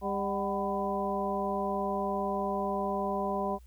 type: harmonic tone with a mistuned harmonic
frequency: 199.5 Hz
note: G3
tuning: 31 cents sharp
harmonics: 1 / 2 / 3 / 4 / 5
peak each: -35 / -35 / -35 / -35 / -35 dBFS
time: 0.01-3.59 s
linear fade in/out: 50 ms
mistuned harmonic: 4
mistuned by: -86 cents
effects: added 60 Hz sine -50 dBFS peak until 3.66 s + white hiss -68 dBFS RMS until 3.66 s